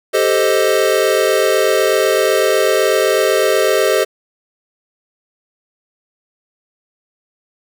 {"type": "chord", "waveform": "square", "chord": "A half-diminished seventh", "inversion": "third", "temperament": "equal", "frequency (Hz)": [392, 440, 523.3, 622.3], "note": ["G4", "A4", "C5", "Eb5"], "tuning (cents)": [0, 0, 0, 0], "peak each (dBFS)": -18, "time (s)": [0.13, 4.05], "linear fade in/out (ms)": 20, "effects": []}